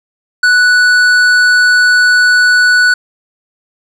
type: tone with hard clipping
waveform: sine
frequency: 1480 Hz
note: F#6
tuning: in tune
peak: -7 dBFS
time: 0.43-2.94 s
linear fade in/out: 5 ms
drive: 9 dB
effects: none